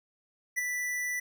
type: tone with ADSR envelope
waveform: square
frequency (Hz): 1975.5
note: B6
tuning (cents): 0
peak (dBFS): -26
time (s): 0.56-1.2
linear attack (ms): 24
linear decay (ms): 14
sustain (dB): -5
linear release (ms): 8
effects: none